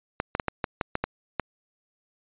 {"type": "clicks", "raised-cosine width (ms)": 0.5, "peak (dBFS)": -10, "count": 9, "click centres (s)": [0.201, 0.351, 0.398, 0.483, 0.642, 0.812, 0.954, 1.04, 1.397], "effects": ["resampled to 8000 Hz"]}